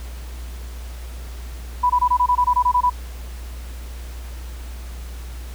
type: tone bursts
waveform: sine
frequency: 987.8 Hz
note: B5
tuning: in tune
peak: -13 dBFS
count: 12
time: 1.83-2.9 s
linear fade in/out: 10 ms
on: 69 ms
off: 22 ms
effects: added 60 Hz sine -30 dBFS peak until 5.54 s + pink hiss -43 dBFS RMS until 5.54 s